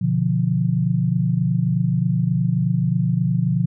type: chord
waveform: sine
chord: B diminished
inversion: none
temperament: equal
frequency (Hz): 123.47 / 146.83 / 174.61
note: B2 / D3 / F3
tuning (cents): 0 / 0 / 0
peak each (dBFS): -21 / -22 / -20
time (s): 0.01-3.66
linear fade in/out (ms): 10
effects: none